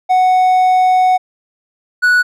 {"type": "tone pair in turn", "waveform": "triangle", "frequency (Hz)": [740, 1472.8], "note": ["F#5", "F#6"], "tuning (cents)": [0, -8], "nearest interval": "octave", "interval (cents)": 1192, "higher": "second", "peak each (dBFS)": -6, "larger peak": "neither", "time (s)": [[0.09, 1.18], [2.02, 2.23]], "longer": "first", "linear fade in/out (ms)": 20, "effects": []}